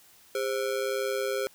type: ring-modulated tone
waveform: square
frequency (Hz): 465.3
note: A#4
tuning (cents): -3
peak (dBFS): -25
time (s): 0.35-1.47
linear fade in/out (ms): 0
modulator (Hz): 60.9
effects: white hiss -57 dBFS RMS until 1.54 s